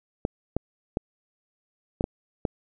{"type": "clicks", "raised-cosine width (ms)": 2, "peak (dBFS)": -11, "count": 6, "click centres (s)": [0.251, 0.566, 0.971, 2.009, 2.041, 2.452], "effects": []}